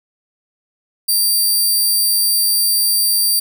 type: tone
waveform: 10% pulse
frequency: 4699 Hz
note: D8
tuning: in tune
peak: -6 dBFS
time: 1.08-3.4 s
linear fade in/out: 10 ms
effects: none